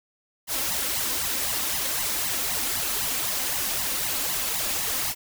white noise with flanger, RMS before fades -27 dBFS, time 0.47-5.15 s, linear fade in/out 50 ms, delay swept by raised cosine 0.98 to 3.88 ms, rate 3.9 Hz, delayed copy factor +0.9, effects none

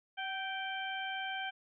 harmonic tone with a mistuned harmonic, 781 Hz, G5, 7 cents flat, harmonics 1 / 2 / 3 / 4, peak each -40 / -40 / -44 / -43 dBFS, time 0.17-1.51 s, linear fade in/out 20 ms, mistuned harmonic 1, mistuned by -39 cents, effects none

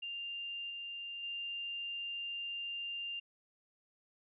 sine tone with level steps, 2794 Hz, F7, in tune, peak -39 / -41 / -38 dBFS, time 0.02-3.2 s, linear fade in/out 10 ms, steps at 0.7 / 1.23 s, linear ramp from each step 2 ms, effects none

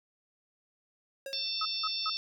square tone with exponential decay, 544 Hz, C#5, 33 cents flat, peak -36 dBFS, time 1.26-1.53 s, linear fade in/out 2 ms, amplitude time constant 58 ms
harmonic tone, 893 Hz, A5, 25 cents sharp, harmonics 3 / 4 / 5 / 6, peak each -43 / -37 / -37 / -35 dBFS, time 1.33-2.17 s, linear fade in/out 0 ms
sine tone bursts, 1279 Hz, D#6, 47 cents sharp, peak -30 dBFS, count 3, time 1.61-2.099 s, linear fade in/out 5 ms, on 43 ms, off 180 ms
effects none

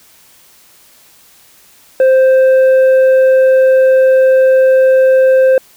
sine tone with tanh clipping, 523.3 Hz, C5, in tune, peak -6 dBFS, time 2-5.58 s, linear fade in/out 2 ms, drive 5 dB, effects white hiss -45 dBFS RMS until 5.76 s

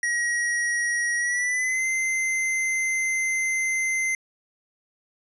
square tone with pitch glide, 1901 to 2073 Hz, A#6 to C7, +33 to -17 cents, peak -23 dBFS, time 0.03-4.15 s, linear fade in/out 2 ms, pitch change +150 cents, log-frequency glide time 1.17-1.85 s, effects resampled to 24000 Hz

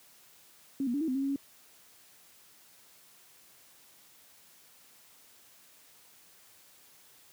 sine tone with pitch steps, 273.4 / 239.5 / 286.1 / 321.4 / 256.7 / 271.7 / 275 / 278 Hz, C#4 / A#3 / D4 / E4 / C4 / C#4 / C#4 / C#4, -24 / +47 / -45 / -44 / -33 / -35 / -14 / +5 cents, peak -28 dBFS, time 0.8-1.36 s, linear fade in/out 2 ms, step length 70 ms, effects white hiss -59 dBFS RMS until 7.32 s + high-pass 80 Hz 12 dB/octave

